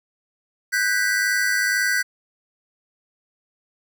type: tone cluster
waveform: square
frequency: 1497 / 1599 / 1965 Hz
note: F#6 / G6 / B6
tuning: +20 / +34 / -9 cents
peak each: -24 dBFS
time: 0.72-2.03 s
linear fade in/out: 20 ms
effects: none